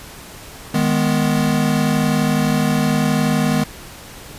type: chord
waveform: square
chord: G# minor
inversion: second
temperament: equal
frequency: 155.56 / 207.7 / 246.9 Hz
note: D#3 / G#3 / B3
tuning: 0 / 0 / 0 cents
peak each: -20 dBFS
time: 0.74-3.64 s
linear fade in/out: 5 ms
effects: pink hiss -37 dBFS RMS until 4.38 s + resampled to 32000 Hz